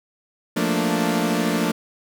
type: chord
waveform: sawtooth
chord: Bb major seventh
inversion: second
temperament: equal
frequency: 174.61 / 220 / 233.1 / 293.7 Hz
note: F3 / A3 / Bb3 / D4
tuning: 0 / 0 / 0 / 0 cents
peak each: -21 dBFS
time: 0.56-1.72 s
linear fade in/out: 10 ms
effects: none